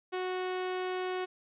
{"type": "tone", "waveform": "sawtooth", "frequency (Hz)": 368.3, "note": "F#4", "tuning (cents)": -8, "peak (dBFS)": -28, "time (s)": [0.12, 1.26], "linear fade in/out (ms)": 20, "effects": ["resampled to 8000 Hz"]}